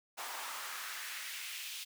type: noise with high-pass filter sweep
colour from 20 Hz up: pink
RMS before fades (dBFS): -43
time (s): 0.17-1.85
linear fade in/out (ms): 20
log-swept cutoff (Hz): 810 to 3200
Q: 1.7
effects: none